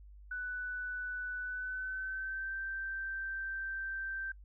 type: tone with pitch glide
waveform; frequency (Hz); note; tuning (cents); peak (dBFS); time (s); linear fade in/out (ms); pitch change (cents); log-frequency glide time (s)
sine; 1490 to 1563.2; F#6 to G6; +12 to -5; -36; 0.31-4.32; 5; +83; 1.41-2.56
effects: noise-tail reverb RT60 0.1 s tail -25 dB re dry + added 50 Hz sine -51 dBFS peak until 4.44 s